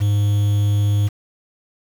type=tone with quantisation; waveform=triangle; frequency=102.7 Hz; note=G#2; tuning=19 cents flat; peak=-12 dBFS; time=0-1.09 s; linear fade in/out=20 ms; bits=6; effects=none